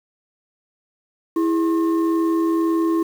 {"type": "tone with frequency modulation", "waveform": "sine", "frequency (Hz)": 329.6, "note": "E4", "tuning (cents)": 0, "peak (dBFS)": -16, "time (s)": [1.36, 3.03], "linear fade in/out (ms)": 5, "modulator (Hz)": 741, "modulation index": 0.49, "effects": ["7-bit"]}